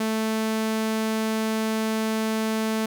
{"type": "tone", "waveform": "sawtooth", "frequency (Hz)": 220, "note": "A3", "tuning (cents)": 0, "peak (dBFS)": -19, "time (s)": [0, 2.86], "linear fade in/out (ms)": 5, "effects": []}